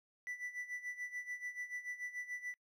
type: tone with tremolo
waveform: triangle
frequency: 1975.5 Hz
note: B6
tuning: in tune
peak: -37 dBFS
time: 0.27-2.54 s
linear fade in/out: 0 ms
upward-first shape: sine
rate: 6.9 Hz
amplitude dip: 80%
effects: noise-tail reverb RT60 0.1 s tail -26 dB re dry